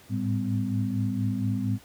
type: tone cluster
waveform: sine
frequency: 105.7 / 110 / 199.4 / 254.7 Hz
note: G#2 / A2 / G3 / C4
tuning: +31 / 0 / +30 / -46 cents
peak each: -33 / -28 / -30 / -30 dBFS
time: 0.09-1.79 s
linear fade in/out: 50 ms
effects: pink hiss -53 dBFS RMS until 1.84 s + high-pass 60 Hz 12 dB/octave